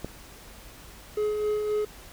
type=click; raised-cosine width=2 ms; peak=-19 dBFS; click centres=0.046 s
type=tone with tremolo; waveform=triangle; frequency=422.5 Hz; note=G#4; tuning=30 cents sharp; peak=-21 dBFS; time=1.17-1.85 s; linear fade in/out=5 ms; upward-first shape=sine; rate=3.8 Hz; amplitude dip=35%
effects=added 50 Hz sine -53 dBFS peak until 2.12 s + pink hiss -48 dBFS RMS until 2.12 s